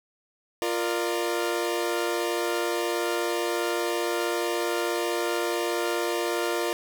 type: chord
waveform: sawtooth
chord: Bb major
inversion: second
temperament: equal with one note detuned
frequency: 349.2 / 466.2 / 596.9 Hz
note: F4 / Bb4 / D5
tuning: 0 / 0 / +28 cents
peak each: -24 / -26 / -28 dBFS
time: 0.62-6.73 s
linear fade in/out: 0 ms
effects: none